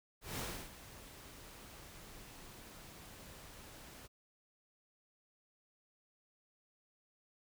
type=noise with ADSR envelope; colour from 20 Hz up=pink; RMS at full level=-40 dBFS; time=0.21-4.08 s; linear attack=170 ms; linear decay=310 ms; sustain=-14 dB; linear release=28 ms; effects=none